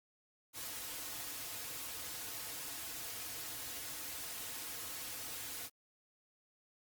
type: noise with comb filter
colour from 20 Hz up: white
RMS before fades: -44 dBFS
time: 0.53-5.7 s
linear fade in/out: 50 ms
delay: 5.1 ms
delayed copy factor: -0.95
effects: Opus 48 kbps